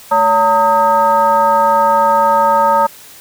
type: tone with frequency modulation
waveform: sine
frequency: 913 Hz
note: A#5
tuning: 36 cents flat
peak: -8 dBFS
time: 0.11-2.87 s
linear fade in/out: 10 ms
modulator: 347 Hz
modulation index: 0.97
effects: white hiss -38 dBFS RMS until 3.2 s